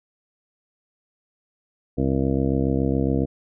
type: harmonic tone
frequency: 67.2 Hz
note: C2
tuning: 47 cents sharp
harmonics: 1 / 2 / 3 / 4 / 5 / 6 / 7 / 8 / 9 / 10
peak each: -27 / -25 / -27 / -24 / -28 / -38 / -28 / -39 / -37 / -37 dBFS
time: 1.97-3.26 s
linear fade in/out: 20 ms
effects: none